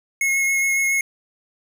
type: tone with vibrato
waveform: square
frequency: 2170 Hz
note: C#7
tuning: 37 cents flat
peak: -18 dBFS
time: 0.21-1.01 s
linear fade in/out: 2 ms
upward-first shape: sine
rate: 7.2 Hz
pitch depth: 11 cents each way
effects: none